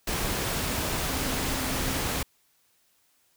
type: tone in noise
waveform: sine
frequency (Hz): 261.6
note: C4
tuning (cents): 0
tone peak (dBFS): -36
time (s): 1.09-1.99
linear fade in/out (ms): 5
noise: pink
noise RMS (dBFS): -29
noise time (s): 0.07-2.23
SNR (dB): -10
effects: white hiss -67 dBFS RMS until 3.36 s